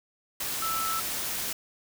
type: tone in noise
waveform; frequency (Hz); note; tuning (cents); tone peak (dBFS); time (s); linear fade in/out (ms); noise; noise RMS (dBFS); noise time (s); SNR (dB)
sine; 1318.5; E6; 0; -29; 0.62-1; 5; white; -32; 0.4-1.53; 0
effects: none